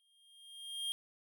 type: tone with exponential growth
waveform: square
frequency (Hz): 3220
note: G7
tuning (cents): +46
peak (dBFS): -34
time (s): 0-0.92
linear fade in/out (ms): 0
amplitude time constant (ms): 200
effects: none